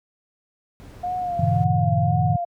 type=noise; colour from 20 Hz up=brown; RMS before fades=-38 dBFS; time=0.8-1.64 s; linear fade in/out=0 ms
type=tone with vibrato; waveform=sine; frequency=709 Hz; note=F5; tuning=26 cents sharp; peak=-23 dBFS; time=1.03-2.45 s; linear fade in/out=10 ms; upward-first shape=sine; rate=1.9 Hz; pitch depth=51 cents each way
type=chord; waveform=sine; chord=G diminished seventh; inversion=none; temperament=equal with one note detuned; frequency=98 / 116.54 / 138.59 / 161.24 Hz; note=G2 / Bb2 / Db3 / Fb3; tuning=0 / 0 / 0 / -38 cents; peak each=-23 dBFS; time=1.39-2.36 s; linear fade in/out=5 ms
effects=high-pass 60 Hz 12 dB/octave